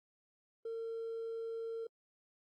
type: tone with hard clipping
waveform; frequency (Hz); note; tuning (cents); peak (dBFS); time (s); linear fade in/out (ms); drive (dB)
triangle; 455.3; A#4; -41; -38; 0.65-1.87; 5; 2
effects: AAC 64 kbps